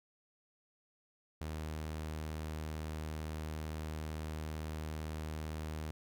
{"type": "tone", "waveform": "sawtooth", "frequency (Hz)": 77.78, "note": "D#2", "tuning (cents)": 0, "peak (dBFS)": -35, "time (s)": [1.41, 5.91], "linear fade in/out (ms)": 0, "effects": []}